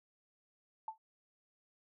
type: tone with exponential decay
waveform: sine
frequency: 880 Hz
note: A5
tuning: in tune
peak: -34 dBFS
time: 0.88-0.98 s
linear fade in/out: 2 ms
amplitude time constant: 20 ms
effects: none